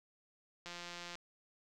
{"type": "click train", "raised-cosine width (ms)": 0.2, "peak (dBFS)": -29, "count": 87, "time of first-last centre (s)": [0.66, 1.154], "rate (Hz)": 174, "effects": []}